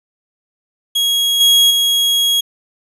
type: tone with level steps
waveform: 40% pulse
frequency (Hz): 3300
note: G#7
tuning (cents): -12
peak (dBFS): -12 / -7 / -11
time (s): 0.95-2.41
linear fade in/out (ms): 10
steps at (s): 1.4 / 1.7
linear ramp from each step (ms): 10
effects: resampled to 32000 Hz